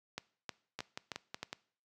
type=two click trains; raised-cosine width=0.2 ms; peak=-22 / -21 dBFS; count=5 / 5; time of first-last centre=0.79-1.529 / 0.18-1.43 s; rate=5.41 / 3.2 Hz; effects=noise-tail reverb RT60 0.5 s tail -21 dB re dry + high-pass 100 Hz 12 dB/octave